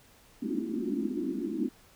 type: band-pass noise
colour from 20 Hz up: white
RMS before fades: -32 dBFS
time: 0.42-1.69 s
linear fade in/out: 10 ms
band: 200 to 360 Hz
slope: 96 dB/octave
effects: pink hiss -59 dBFS RMS until 1.95 s